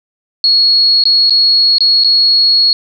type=tone with dropouts; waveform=sine; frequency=4331 Hz; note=C#8; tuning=41 cents flat; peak=-6 dBFS; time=0.44-2.73 s; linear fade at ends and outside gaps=1 ms; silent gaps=1.038-1.054 / 1.297-1.306 / 1.783-1.806 / 2.037-2.045 s; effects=none